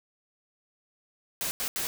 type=noise bursts at uneven times; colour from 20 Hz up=white; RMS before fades=-31 dBFS; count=3; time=1.41-1.51 / 1.6-1.68 / 1.76-1.87 s; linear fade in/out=0 ms; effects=none